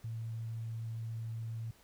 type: tone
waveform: sine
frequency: 113.4 Hz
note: A#2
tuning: 47 cents flat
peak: -37 dBFS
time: 0.04-1.71 s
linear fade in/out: 5 ms
effects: pink hiss -64 dBFS RMS until 1.83 s